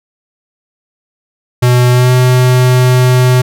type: tone with pitch glide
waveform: square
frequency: 123.7 to 126.37 Hz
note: B2 to B2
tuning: +3 to +40 cents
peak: -6 dBFS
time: 1.62-3.42 s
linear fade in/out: 10 ms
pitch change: +37 cents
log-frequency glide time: 1.91-2.12 s
effects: none